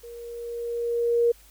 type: tone with level ramp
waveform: sine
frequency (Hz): 471.3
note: A#4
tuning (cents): +19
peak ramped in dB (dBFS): -39 to -16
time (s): 0.03-1.32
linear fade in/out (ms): 10
effects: added 50 Hz sine -54 dBFS peak until 1.5 s + white hiss -55 dBFS RMS until 1.5 s